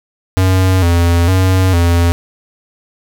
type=tone with vibrato; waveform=square; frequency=89.5 Hz; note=F2; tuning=43 cents sharp; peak=-9 dBFS; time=0.37-2.12 s; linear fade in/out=0 ms; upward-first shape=square; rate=1.1 Hz; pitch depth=77 cents each way; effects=none